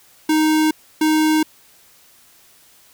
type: tone pair in turn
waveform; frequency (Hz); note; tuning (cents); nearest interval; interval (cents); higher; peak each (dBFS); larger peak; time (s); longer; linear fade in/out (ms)
square; 311.1 / 311.1; D#4 / D#4; 0 / 0; unison; 0; neither; -14; neither; 0.29-0.71 / 1.01-1.43; neither; 5
effects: white hiss -51 dBFS RMS until 2.93 s